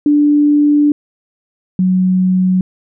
sine tone pair in turn, 293.7 / 185.02 Hz, D4 / F#3, 0 / 0 cents, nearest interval minor sixth, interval 800 cents, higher first, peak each -7 / -9 dBFS, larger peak first, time 0.06-0.92 / 1.79-2.61 s, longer first, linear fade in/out 2 ms, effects none

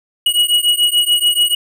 square beating tone pair, 2905 / 2911.9 Hz, F#7 / F#7, -32 / -28 cents, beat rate 6.9 Hz, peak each -15 dBFS, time 0.26-1.55 s, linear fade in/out 5 ms, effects none

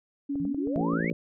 sine tone with vibrato, 281.6 Hz, C#4, 27 cents sharp, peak -27 dBFS, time 0.29-0.98 s, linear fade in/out 10 ms, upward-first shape sine, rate 18 Hz, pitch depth 9 cents each way
clicks, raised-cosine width 2 ms, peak -27 dBFS, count 8, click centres 0.356 / 0.452 / 0.546 / 0.673 / 0.809 / 0.934 / 1.003 / 1.045 s
sine exponential sweep, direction up, 155.1 to 2352 Hz, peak -32 dBFS, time 0.4-1.1 s, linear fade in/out 0 ms
harmonic tone, 56.4 Hz, A1, 44 cents sharp, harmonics 3 / 4 / 5 / 6 / 7 / 8 / 9 / 10, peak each -30 / -32 / -34 / -36 / -37 / -38 / -39 / -40 dBFS, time 0.76-1.13 s, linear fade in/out 0 ms
effects none

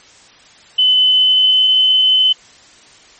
sine tone with pitch glide, 3022 to 3040 Hz, F#7 to F#7, +36 to +46 cents, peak -8 dBFS, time 0.78-2.33 s, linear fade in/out 10 ms, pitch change +10 cents, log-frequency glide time 0.96-1.72 s, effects white hiss -44 dBFS RMS until 3.19 s + MP3 32 kbps

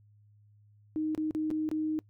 sine tone with dropouts, 310.8 Hz, D#4, 2 cents flat, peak -28 dBFS, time 0.96-1.99 s, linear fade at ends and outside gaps 0 ms, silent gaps 1.149-1.177 / 1.309-1.349 / 1.504-1.512 / 1.69-1.714 s, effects noise-tail reverb RT60 0.1 s tail -23 dB re dry + added 104 Hz sine -58 dBFS peak until 2.09 s

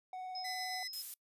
triangle tone with vibrato, 742 Hz, F#5, 5 cents sharp, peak -39 dBFS, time 0.13-0.83 s, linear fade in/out 2 ms, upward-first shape sine, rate 19 Hz, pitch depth 14 cents each way
sine tone with tremolo, 5130 Hz, E8, 48 cents flat, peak -40 dBFS, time 0.35-1.02 s, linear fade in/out 2 ms, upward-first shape triangle, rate 8.3 Hz, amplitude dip 50%
sawtooth tone, 2010 Hz, B6, 30 cents sharp, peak -39 dBFS, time 0.44-0.88 s, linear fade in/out 10 ms
violet noise, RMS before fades -42 dBFS, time 0.93-1.14 s, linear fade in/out 2 ms
effects noise-tail reverb RT60 0.1 s tail -26 dB re dry + resampled to 32000 Hz

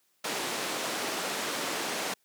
pink band-pass noise, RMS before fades -33 dBFS, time 0.24-2.14 s, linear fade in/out 5 ms, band 290 to 9300 Hz, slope 12 dB/octave, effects white hiss -71 dBFS RMS until 2.24 s + high-pass 150 Hz 12 dB/octave

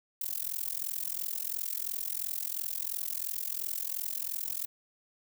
violet noise with amplitude modulation, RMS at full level -31 dBFS, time 0.21-4.66 s, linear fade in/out 5 ms, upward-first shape sine, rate 42.9 Hz, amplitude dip 100%, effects none

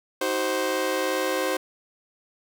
sawtooth chord, C diminished, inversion first, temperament just, 314 / 376.7 / 523.3 Hz, Eb4 / Gb4 / C5, +16 / +31 / 0 cents, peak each -27 / -25 / -22 dBFS, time 0.21-1.57 s, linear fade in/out 5 ms, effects none

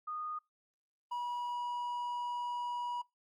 sine / triangle tone pair in turn, 1232 / 968.7 Hz, D#6 / B5, -17 / -34 cents, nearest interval major third, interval 417 cents, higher first, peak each -37 / -33 dBFS, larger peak second, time 0.07-0.39 / 1.11-3.02 s, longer second, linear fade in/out 10 ms, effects noise-tail reverb RT60 0.2 s tail -23 dB re dry + Opus 48 kbps

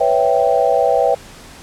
sine chord, C# half-diminished seventh, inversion third, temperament equal, 493.9 / 554.4 / 659.3 / 784 Hz, B4 / C#5 / E5 / G5, 0 / 0 / 0 / 0 cents, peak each -17 dBFS, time 0-1.15 s, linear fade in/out 10 ms, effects pink hiss -39 dBFS RMS until 1.62 s + low-pass 10000 Hz 12 dB/octave

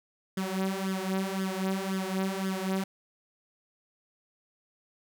sawtooth tone with flanger, 190.8 Hz, G3, 47 cents flat, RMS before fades -31 dBFS, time 0.37-2.84 s, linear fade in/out 5 ms, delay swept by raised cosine 0.59 to 5.19 ms, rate 1.9 Hz, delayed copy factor +0.75, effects none

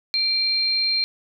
sine tone pair together, 2349 / 4181 Hz, D7 / C8, 0 / -2 cents, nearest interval minor seventh, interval 998 cents, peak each -28 / -19 dBFS, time 0.14-1.04 s, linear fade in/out 0 ms, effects none

